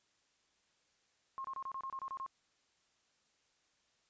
sine tone bursts, 1071 Hz, C6, 40 cents sharp, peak -39 dBFS, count 10, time 1.38-2.263 s, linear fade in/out 0 ms, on 64 ms, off 27 ms, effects white hiss -75 dBFS RMS until 4.09 s + resampled to 16000 Hz

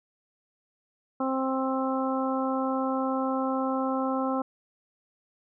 harmonic tone, 263.8 Hz, C4, 14 cents sharp, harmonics 1 / 2 / 3 / 4 / 5, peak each -28 / -31 / -33 / -34 / -35 dBFS, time 1.2-4.42 s, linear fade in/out 5 ms, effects none

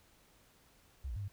sine tone with pitch steps, 67.4 / 56.8 / 101.5 / 98.8 Hz, C#2 / A#1 / G#2 / G2, -48 / -44 / -39 / +14 cents, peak -37 dBFS, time 1.04-1.284 s, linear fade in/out 10 ms, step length 61 ms, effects pink hiss -66 dBFS RMS until 1.32 s

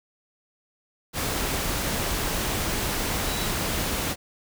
sine tone in noise, 3914 Hz, B7, 16 cents flat, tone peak -36 dBFS, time 3.24-3.49 s, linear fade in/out 50 ms, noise pink, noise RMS -27 dBFS, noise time 1.13-4.16 s, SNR -12 dB, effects none

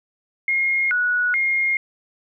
sine tone with pitch steps, 2143 / 1466 / 2135 Hz, C7 / F#6 / C7, +41 / -16 / +34 cents, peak -17 dBFS, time 0.48-1.77 s, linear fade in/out 2 ms, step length 430 ms, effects none

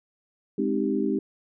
sine chord, Ab major seventh, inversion none, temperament equal, 207.7 / 261.6 / 311.1 / 392 Hz, Ab3 / C4 / Eb4 / G4, 0 / 0 / 0 / 0 cents, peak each -28 dBFS, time 0.58-1.19 s, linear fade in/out 5 ms, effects none

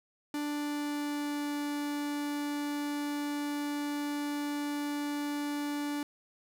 45% pulse tone with pitch glide, 293.7 to 291.2 Hz, D4 to D4, 0 to -15 cents, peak -32 dBFS, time 0.34-6.03 s, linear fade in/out 2 ms, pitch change -15 cents, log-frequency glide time 0.45-1.57 s, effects none

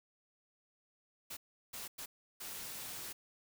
white noise bursts at uneven times, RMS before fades -45 dBFS, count 4, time 1.3-1.37 / 1.73-1.88 / 1.98-2.06 / 2.4-3.13 s, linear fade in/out 10 ms, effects none

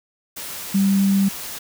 sine tone in noise, 196 Hz, G3, in tune, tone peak -14 dBFS, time 0.74-1.29 s, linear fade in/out 10 ms, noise white, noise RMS -32 dBFS, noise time 0.36-1.59 s, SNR +15 dB, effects none

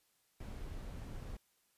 brown noise, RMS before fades -45 dBFS, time 0.4-1.37 s, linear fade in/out 5 ms, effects white hiss -75 dBFS RMS until 1.77 s + resampled to 32000 Hz

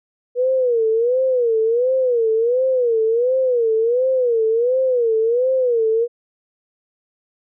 sine tone with vibrato, 481.1 Hz, B4, 45 cents flat, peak -14 dBFS, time 0.35-6.08 s, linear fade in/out 50 ms, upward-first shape sine, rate 1.4 Hz, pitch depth 150 cents each way, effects none

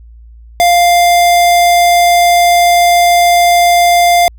square tone, 698.5 Hz, F5, in tune, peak -6 dBFS, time 0.6-4.28 s, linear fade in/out 0 ms, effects added 57 Hz sine -33 dBFS peak until 4.38 s

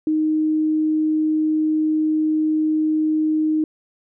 sine tone, 310.7 Hz, D#4, 2 cents flat, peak -16 dBFS, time 0.07-3.64 s, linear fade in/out 2 ms, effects none

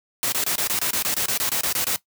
white noise bursts, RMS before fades -23 dBFS, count 15, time 0.23-1.96 s, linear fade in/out 0 ms, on 92 ms, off 25 ms, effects noise-tail reverb RT60 0.1 s tail -17 dB re dry + high-pass 80 Hz 12 dB/octave

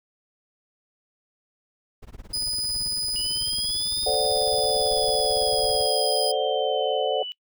brown noise with tremolo, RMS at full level -38 dBFS, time 2.02-5.87 s, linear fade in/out 10 ms, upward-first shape sine, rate 18 Hz, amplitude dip 100%
35% pulse tone, 4978 Hz, D#8, in tune, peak -23 dBFS, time 2.33-6.32 s, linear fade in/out 10 ms
sine linear two-way sweep, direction up then down, 2907 to 3637 to 2959 Hz, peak -31 dBFS, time 3.16-7.32 s, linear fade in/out 0 ms, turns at 4.02 s
sine chord, D dominant seventh, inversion second, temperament equal, 440 / 523.3 / 587.3 / 740 Hz, A4 / C5 / D5 / F#5, 0 / 0 / 0 / 0 cents, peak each -27 dBFS, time 4.06-7.23 s, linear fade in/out 5 ms
effects noise-tail reverb RT60 0.1 s tail -23 dB re dry

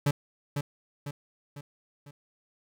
40% pulse tone with echo, 143.6 Hz, D3, 39 cents flat, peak -21 dBFS, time 0.06-0.11 s, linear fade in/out 5 ms, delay 500 ms, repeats 4, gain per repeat -6 dB, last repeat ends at 2.11 s, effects none

